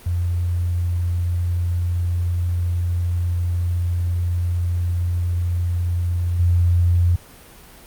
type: tone with level steps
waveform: sine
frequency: 87.31 Hz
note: F2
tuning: in tune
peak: -18 / -13 dBFS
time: 0.06-7.16 s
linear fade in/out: 5 ms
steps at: 6.39 s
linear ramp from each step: 10 ms
effects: pink hiss -44 dBFS RMS until 7.86 s + Opus 32 kbps